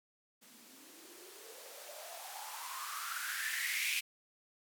violet noise with band-pass filter sweep, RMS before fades -42 dBFS, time 0.41-4.01 s, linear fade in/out 20 ms, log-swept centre 210 to 2500 Hz, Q 7.9, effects none

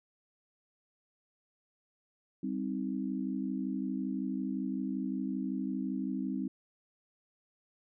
sine chord, C minor, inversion second, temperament just, 196.22 / 261.6 / 314 Hz, G3 / C4 / Eb4, +2 / 0 / +16 cents, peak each -36 / -35 / -39 dBFS, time 2.43-6.48 s, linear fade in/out 5 ms, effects none

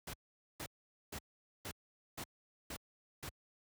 pink noise bursts, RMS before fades -44 dBFS, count 7, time 0.07-3.292 s, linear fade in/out 5 ms, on 66 ms, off 460 ms, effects high-pass 60 Hz 12 dB/octave

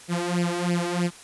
sawtooth tone with flanger, 174.61 Hz, F3, in tune, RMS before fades -25 dBFS, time 0.08-1.11 s, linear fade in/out 50 ms, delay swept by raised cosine 0.39 to 2.69 ms, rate 3.1 Hz, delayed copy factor +0.85, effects white hiss -46 dBFS RMS until 1.23 s + resampled to 24000 Hz

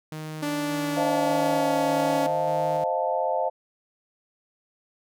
sawtooth tone with tremolo, 155.56 Hz, D#3, in tune, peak -29 dBFS, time 0.12-2.84 s, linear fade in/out 2 ms, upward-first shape square, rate 1.7 Hz, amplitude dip 25%
sawtooth tone with pitch glide, 292.4 to 280.7 Hz, D4 to C#4, -7 to +22 cents, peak -22 dBFS, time 0.42-2.27 s, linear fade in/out 10 ms, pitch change -71 cents, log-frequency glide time 0.62-1.75 s
sine chord, F dominant seventh, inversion second, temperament equal, 523.3 / 622.3 / 698.5 / 880 Hz, C5 / Eb5 / F5 / A5, 0 / 0 / 0 / 0 cents, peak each -28 dBFS, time 0.96-3.5 s, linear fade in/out 20 ms
effects none

